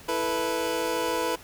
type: chord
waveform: 25% pulse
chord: E suspended fourth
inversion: none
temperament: equal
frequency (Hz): 329.6 / 440 / 493.9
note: E4 / A4 / B4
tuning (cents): 0 / 0 / 0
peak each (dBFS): -28 / -28 / -24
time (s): 0.08-1.36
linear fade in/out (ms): 10
effects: pink hiss -48 dBFS RMS until 1.43 s